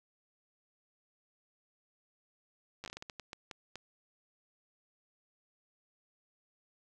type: slowing click train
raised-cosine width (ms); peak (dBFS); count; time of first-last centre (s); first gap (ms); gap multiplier
0.2; -26; 13; 2.84-3.757; 9; 1.35
effects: none